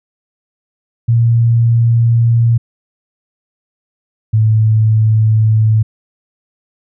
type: tone pair in turn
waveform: sine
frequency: 116.54 / 109.57 Hz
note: A#2 / A2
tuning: 0 / -7 cents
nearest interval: minor second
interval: 107 cents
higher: first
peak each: -7 dBFS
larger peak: neither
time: 1.08-2.58 / 4.33-5.83 s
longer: neither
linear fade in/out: 10 ms
effects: none